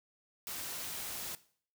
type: noise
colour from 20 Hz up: white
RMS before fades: -41 dBFS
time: 0.47-1.35 s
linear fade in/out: 0 ms
effects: noise-tail reverb RT60 0.5 s tail -17 dB re dry